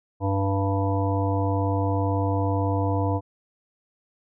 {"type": "harmonic tone", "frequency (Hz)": 98, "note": "G2", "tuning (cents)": 0, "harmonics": [1, 3, 5, 7, 9, 10], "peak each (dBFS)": [-23, -28, -30, -31, -33, -33], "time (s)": [0.2, 3.21], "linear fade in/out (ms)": 50, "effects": []}